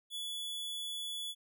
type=tone; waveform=45% pulse; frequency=3420 Hz; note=A7; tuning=50 cents flat; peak=-38 dBFS; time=0.1-1.35 s; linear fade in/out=50 ms; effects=none